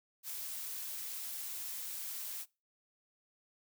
blue noise, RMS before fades -42 dBFS, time 0.23-2.46 s, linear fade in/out 50 ms, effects noise-tail reverb RT60 0.3 s tail -24 dB re dry

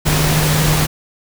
sine tone in noise, 152.9 Hz, D#3, 30 cents flat, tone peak -15 dBFS, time 0.05-0.87 s, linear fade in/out 20 ms, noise pink, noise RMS -17 dBFS, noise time 0.05-0.87 s, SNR -1 dB, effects none

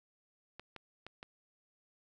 clicks, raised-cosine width 0.3 ms, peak -30 dBFS, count 4, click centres 0.596 / 0.763 / 1.066 / 1.229 s, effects none

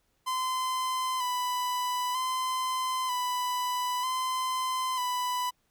45% pulse tone with vibrato, 1011 Hz, B5, 40 cents sharp, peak -28 dBFS, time 0.26-5.51 s, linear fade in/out 20 ms, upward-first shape square, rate 0.53 Hz, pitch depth 31 cents each way, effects pink hiss -73 dBFS RMS until 5.7 s

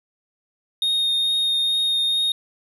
triangle tone with vibrato, 3700 Hz, A#7, 14 cents flat, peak -17 dBFS, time 0.82-2.32 s, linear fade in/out 2 ms, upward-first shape triangle, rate 2.3 Hz, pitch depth 11 cents each way, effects none

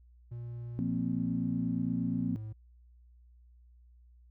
triangle tone with pitch glide, 118.9 to 108.4 Hz, A#2 to A2, +35 to -25 cents, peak -36 dBFS, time 0.31-2.53 s, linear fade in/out 10 ms, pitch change -160 cents, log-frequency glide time 2.25-2.31 s
sine chord, F suspended fourth, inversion none, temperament equal, 174.61 / 233.1 / 261.6 Hz, F3 / Bb3 / C4, 0 / 0 / 0 cents, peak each -34 dBFS, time 0.79-2.36 s, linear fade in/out 0 ms
effects added 60 Hz sine -56 dBFS peak until 4.3 s

